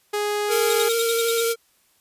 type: tone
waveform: sawtooth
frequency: 415.3 Hz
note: G#4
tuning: in tune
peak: -18 dBFS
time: 0.13-0.89 s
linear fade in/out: 10 ms
type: tone with vibrato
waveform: square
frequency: 461.3 Hz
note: A#4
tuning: 18 cents flat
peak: -21 dBFS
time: 0.48-1.56 s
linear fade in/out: 50 ms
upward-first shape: square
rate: 13 Hz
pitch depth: 11 cents each way
type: high-pass noise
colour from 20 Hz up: white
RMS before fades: -28 dBFS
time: 0.5-1.54 s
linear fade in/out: 20 ms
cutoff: 2300 Hz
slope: 48 dB/octave
type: tone bursts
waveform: sawtooth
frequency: 3734 Hz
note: A#7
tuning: 2 cents sharp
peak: -22 dBFS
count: 8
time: 0.7-1.407 s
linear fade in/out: 2 ms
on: 28 ms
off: 69 ms
effects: white hiss -62 dBFS RMS until 2 s + resampled to 32000 Hz